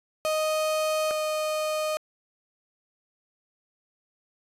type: tone pair in turn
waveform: 35% pulse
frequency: 622.3 / 617.6 Hz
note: D#5 / D#5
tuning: 0 / -13 cents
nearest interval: unison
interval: 13 cents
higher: first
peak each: -22 / -24 dBFS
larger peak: first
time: 0.25-1.11 / 1.11-1.97 s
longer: neither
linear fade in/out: 0 ms
effects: resampled to 32000 Hz